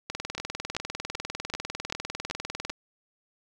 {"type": "two click trains", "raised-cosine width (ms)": 0.2, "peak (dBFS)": [-17, -15], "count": [7, 53], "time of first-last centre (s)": [[0.38, 2.697], [0.1, 2.7]], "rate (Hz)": [2.59, 20], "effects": []}